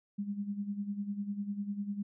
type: tone with tremolo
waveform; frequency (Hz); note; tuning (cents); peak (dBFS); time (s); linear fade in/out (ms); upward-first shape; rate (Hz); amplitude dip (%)
sine; 202.8; G#3; -41; -31; 0.18-2.03; 10; sine; 10; 70
effects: none